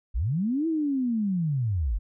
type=linear two-way sweep; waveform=sine; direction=up then down; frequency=41.2 to 331.9 to 41.2 Hz; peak=-23 dBFS; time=0.14-1.99 s; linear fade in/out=20 ms; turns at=0.67 s; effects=none